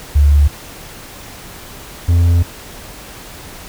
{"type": "tone pair in turn", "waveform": ["sine", "triangle"], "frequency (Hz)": [72.2, 85.86], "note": ["D2", "F2"], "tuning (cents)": [-29, -29], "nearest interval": "minor third", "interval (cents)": 300, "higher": "second", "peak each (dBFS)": -6, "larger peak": "neither", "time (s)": [[0.15, 0.48], [2.08, 2.43]], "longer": "second", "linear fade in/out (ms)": 10, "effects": ["pink hiss -34 dBFS RMS until 3.68 s"]}